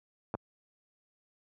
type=clicks; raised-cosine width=1 ms; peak=-20 dBFS; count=2; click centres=0.341 / 0.35 s; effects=high-pass 80 Hz 12 dB/octave